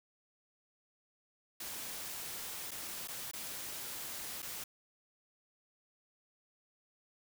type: noise with dropouts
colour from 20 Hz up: white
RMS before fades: -43 dBFS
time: 1.6-4.64 s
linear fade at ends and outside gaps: 5 ms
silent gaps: 2.709-2.715 / 3.075-3.083 / 3.314-3.334 / 4.421-4.426 s
effects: none